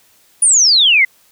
sine exponential sweep, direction down, 9830 to 1996 Hz, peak -7 dBFS, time 0.42-1.05 s, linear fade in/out 5 ms, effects white hiss -52 dBFS RMS until 1.31 s

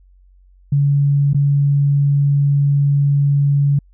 sine tone with dropouts, 141.9 Hz, C#3, 41 cents sharp, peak -11 dBFS, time 0.72-3.79 s, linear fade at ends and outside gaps 5 ms, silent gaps 1.333-1.345 s, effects added 46 Hz sine -46 dBFS peak until 3.93 s

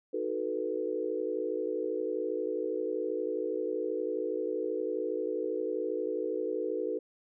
sine chord, B dominant seventh, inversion first, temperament equal with one note detuned, 311.1 / 370 / 440 / 492.5 Hz, D#4 / F#4 / A4 / B4, 0 / 0 / 0 / -5 cents, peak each -38 / -36 / -34 / -35 dBFS, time 0.13-6.99 s, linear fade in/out 10 ms, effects none

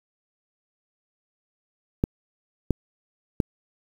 clicks, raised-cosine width 3 ms, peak -7 dBFS, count 3, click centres 2.039 / 2.707 / 3.402 s, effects 7-bit

